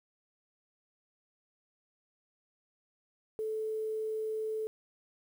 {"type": "tone", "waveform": "sine", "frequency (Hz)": 436.4, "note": "A4", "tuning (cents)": -14, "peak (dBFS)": -32, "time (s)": [3.39, 4.67], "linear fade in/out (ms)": 0, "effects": ["10-bit"]}